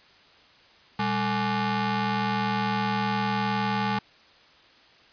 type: ring-modulated tone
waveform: sawtooth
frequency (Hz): 322.8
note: E4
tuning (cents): -36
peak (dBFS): -17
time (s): 0.99-3.99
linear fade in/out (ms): 5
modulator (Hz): 524
effects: white hiss -55 dBFS RMS until 5.12 s + resampled to 11025 Hz